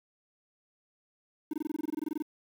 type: tone bursts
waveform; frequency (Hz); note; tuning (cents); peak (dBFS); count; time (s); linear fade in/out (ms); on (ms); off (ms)
triangle; 305.9; D#4; -29; -27; 16; 1.51-2.224; 5; 24; 22
effects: 9-bit